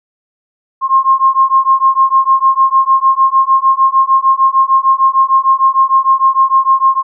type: beating tone pair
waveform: sine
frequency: 1064 / 1070.6 Hz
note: C6 / C6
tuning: +29 / +39 cents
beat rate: 6.6 Hz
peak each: -10 dBFS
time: 0.81-7.03 s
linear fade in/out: 50 ms
effects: none